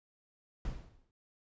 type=noise with exponential decay; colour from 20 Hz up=brown; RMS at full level=-35 dBFS; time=0.65-1.11 s; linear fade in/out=2 ms; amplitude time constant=98 ms; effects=resampled to 16000 Hz